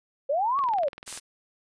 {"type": "linear two-way sweep", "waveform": "sine", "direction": "up then down", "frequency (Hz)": [525, 1151, 525], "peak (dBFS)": -22, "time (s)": [0.29, 0.89], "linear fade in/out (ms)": 10, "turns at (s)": 0.59}
{"type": "click train", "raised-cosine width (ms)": 0.3, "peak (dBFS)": -25, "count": 13, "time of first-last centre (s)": [0.59, 1.175], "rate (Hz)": 20.5}
{"type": "noise", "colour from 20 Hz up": "blue", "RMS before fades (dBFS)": -33, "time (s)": [1.06, 1.2], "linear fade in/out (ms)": 20}
{"effects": ["resampled to 22050 Hz"]}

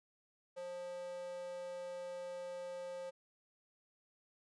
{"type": "tone with high-pass filter", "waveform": "square", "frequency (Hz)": 177.2, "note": "F3", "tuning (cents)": 25, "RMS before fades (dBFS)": -45, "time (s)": [0.56, 3.11], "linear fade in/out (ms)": 20, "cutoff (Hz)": 570, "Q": 6.8, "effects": ["resampled to 22050 Hz"]}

